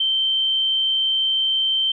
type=tone; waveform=sine; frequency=3117 Hz; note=G7; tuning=11 cents flat; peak=-17 dBFS; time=0-1.92 s; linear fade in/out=5 ms; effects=none